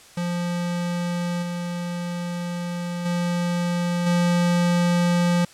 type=tone with level steps; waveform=square; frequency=174.61 Hz; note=F3; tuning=in tune; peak=-24 / -27 / -22 / -18 dBFS; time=0.17-5.45 s; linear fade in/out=5 ms; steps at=1.42 / 3.05 / 4.06 s; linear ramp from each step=10 ms; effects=white hiss -48 dBFS RMS until 5.53 s + low-pass 9000 Hz 12 dB/octave